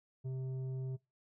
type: tone with tanh clipping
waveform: triangle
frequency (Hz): 130.81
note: C3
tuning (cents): 0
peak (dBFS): -38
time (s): 0.24-0.97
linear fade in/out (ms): 20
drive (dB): 12
effects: noise-tail reverb RT60 0.2 s tail -21 dB re dry